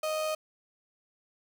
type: tone with amplitude modulation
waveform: 35% pulse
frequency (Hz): 622.3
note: D#5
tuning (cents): 0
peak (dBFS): -26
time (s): 0.03-0.35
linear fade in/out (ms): 5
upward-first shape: sine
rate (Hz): 94.5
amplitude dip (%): 30
effects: none